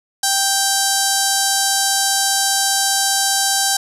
5% pulse tone with notch filter, 785 Hz, G5, 2 cents sharp, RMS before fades -17 dBFS, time 0.23-3.77 s, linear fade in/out 5 ms, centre 2400 Hz, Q 1.1, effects resampled to 32000 Hz + 7-bit

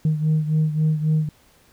sine beating tone pair, 154.6 / 158.3 Hz, D#3 / D#3, -11 / +30 cents, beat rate 3.7 Hz, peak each -17 / -22 dBFS, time 0.05-1.29 s, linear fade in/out 2 ms, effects tanh soft clip ceiling -13 dBFS + pink hiss -56 dBFS RMS until 1.72 s

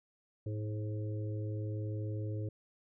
harmonic tone with a mistuned harmonic, 106.9 Hz, A2, 49 cents flat, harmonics 1 / 3 / 4 / 5, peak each -35 / -45 / -47 / -49 dBFS, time 0.46-2.49 s, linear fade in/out 5 ms, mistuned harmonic 4, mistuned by -25 cents, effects none

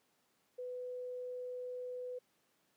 sine tone, 498.8 Hz, B4, 17 cents sharp, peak -40 dBFS, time 0.58-2.19 s, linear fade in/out 10 ms, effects pink hiss -75 dBFS RMS until 2.76 s + high-pass 200 Hz 12 dB/octave

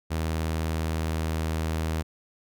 sawtooth tone, 79.9 Hz, D#2, 47 cents sharp, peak -22 dBFS, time 0.1-2.03 s, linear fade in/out 20 ms, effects none

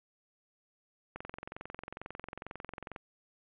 click train, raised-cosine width 0.5 ms, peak -26 dBFS, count 41, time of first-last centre 1.16-2.962 s, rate 22.2 Hz, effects resampled to 8000 Hz + 10-bit

